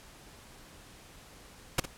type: noise with echo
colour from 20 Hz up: pink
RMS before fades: -25 dBFS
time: 1.78-1.8 s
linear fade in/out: 5 ms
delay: 57 ms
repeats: 1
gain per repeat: -13 dB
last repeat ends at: 1.857 s
effects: pink hiss -53 dBFS RMS until 1.97 s + low-pass 12000 Hz 12 dB/octave